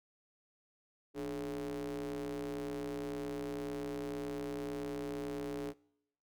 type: ring-modulated tone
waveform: square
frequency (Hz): 65.41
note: C2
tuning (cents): 0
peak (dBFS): -35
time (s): 1.14-5.74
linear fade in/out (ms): 50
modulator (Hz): 358
effects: noise-tail reverb RT60 0.8 s tail -24 dB re dry